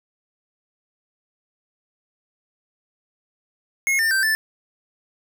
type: tone with pitch steps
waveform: square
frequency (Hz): 2164 / 1799 / 1562 / 1759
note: C#7 / A6 / G6 / A6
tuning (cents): -42 / +38 / -7 / -1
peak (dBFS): -18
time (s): 3.87-4.35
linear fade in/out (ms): 0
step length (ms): 120
effects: none